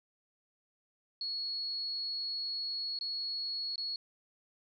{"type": "tone with dropouts", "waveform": "sine", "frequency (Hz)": 4348, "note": "C#8", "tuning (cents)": -34, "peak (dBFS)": -34, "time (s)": [1.21, 3.96], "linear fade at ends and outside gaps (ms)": 2, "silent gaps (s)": [[2.989, 3.01], [3.758, 3.779]], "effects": []}